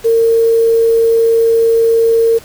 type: tone with quantisation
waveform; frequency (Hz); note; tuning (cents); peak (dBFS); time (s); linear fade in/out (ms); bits
sine; 456.9; A#4; -35; -7; 0.04-2.39; 20; 5
effects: pink hiss -38 dBFS RMS until 2.44 s